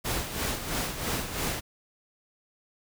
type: noise with tremolo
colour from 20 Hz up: pink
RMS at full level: -29 dBFS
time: 0.04-1.61 s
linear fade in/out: 20 ms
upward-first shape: sine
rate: 3 Hz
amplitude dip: 60%
effects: none